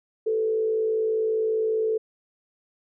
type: tone with frequency modulation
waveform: sine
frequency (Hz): 440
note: A4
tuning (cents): 0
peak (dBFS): -21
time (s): 0.26-1.98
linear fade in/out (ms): 10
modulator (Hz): 54.9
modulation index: 0.45
effects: none